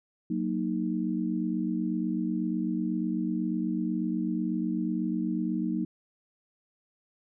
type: chord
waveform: sine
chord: D# minor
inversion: first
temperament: equal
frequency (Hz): 185 / 233.1 / 311.1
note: F#3 / A#3 / D#4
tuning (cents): 0 / 0 / 0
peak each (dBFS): -31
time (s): 0.3-5.85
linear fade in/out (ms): 5
effects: none